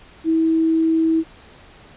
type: tone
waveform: sine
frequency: 323.7 Hz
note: E4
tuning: 31 cents flat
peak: -14 dBFS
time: 0.24-1.24 s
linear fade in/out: 50 ms
effects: pink hiss -46 dBFS RMS until 1.96 s + resampled to 8000 Hz